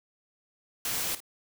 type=noise with echo; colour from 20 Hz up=white; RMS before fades=-31 dBFS; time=0.85-1.15 s; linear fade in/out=2 ms; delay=53 ms; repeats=1; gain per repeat=-14 dB; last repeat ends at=1.203 s; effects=none